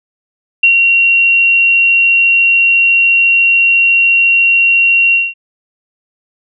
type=tone with ADSR envelope; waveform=sine; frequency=2747 Hz; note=F7; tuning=29 cents flat; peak=-3 dBFS; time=0.63-5.34 s; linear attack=6 ms; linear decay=88 ms; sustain=-3 dB; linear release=200 ms; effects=none